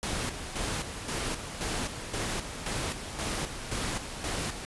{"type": "noise with tremolo", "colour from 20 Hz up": "pink", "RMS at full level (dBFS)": -32, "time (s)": [0.03, 4.65], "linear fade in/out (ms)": 0, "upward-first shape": "square", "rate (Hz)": 1.9, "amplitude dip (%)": 55, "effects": ["resampled to 24000 Hz"]}